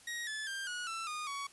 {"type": "tone with pitch steps", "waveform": "sawtooth", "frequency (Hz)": [1888, 1731.3, 1587.6, 1455.8, 1335, 1224.2, 1122.6], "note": ["A#6", "A6", "G6", "F#6", "E6", "D#6", "C#6"], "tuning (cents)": [22, -28, 22, -29, 22, -28, 22], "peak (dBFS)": -34, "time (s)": [0.07, 1.47], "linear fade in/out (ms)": 5, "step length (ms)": 200, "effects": ["white hiss -59 dBFS RMS until 1.52 s", "resampled to 24000 Hz"]}